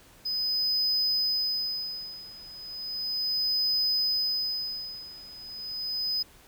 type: tone with tremolo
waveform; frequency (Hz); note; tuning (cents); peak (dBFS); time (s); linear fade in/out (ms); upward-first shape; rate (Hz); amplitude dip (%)
triangle; 5020; D#8; +15; -22; 0.25-6.23; 10; sine; 0.35; 90
effects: pink hiss -55 dBFS RMS until 6.47 s